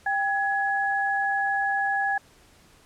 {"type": "tone pair together", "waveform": "sine", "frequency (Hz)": [793, 1680.3], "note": ["G5", "G#6"], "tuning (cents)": [20, 20], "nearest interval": "octave + minor second", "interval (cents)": 1300, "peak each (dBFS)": -25, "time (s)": [0.06, 2.18], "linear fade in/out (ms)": 5, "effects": ["pink hiss -56 dBFS RMS until 2.85 s", "low-pass 11000 Hz 12 dB/octave"]}